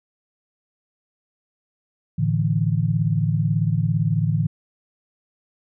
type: chord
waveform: sine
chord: A suspended fourth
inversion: none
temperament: equal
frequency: 110 / 146.83 / 164.81 Hz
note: A2 / D3 / E3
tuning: 0 / 0 / 0 cents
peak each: -22 dBFS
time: 2.18-4.47 s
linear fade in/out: 10 ms
effects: none